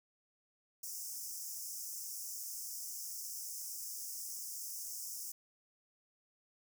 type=high-pass noise; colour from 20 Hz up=pink; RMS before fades=-44 dBFS; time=0.83-5.32 s; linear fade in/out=5 ms; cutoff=5200 Hz; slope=96 dB/octave; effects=none